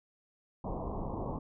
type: low-pass noise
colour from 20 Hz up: pink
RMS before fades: -37 dBFS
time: 0.64-1.39 s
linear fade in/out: 5 ms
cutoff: 1100 Hz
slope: 96 dB/octave
effects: none